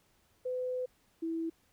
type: tone pair in turn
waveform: sine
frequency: 505 / 327.9 Hz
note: B4 / E4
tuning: +39 / -9 cents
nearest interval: perfect fifth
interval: 748 cents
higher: first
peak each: -32 / -32 dBFS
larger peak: neither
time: 0.45-0.86 / 1.22-1.5 s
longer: first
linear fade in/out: 10 ms
effects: pink hiss -70 dBFS RMS until 1.72 s